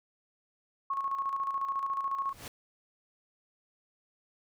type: tone with tremolo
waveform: sine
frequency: 1095 Hz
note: C#6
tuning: 22 cents flat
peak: -28 dBFS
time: 0.9-2.33 s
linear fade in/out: 5 ms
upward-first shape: square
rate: 14 Hz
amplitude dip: 50%
type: noise with exponential growth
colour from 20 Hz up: pink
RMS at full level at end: -39 dBFS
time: 2.19-2.48 s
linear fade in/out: 2 ms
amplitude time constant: 63 ms
effects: none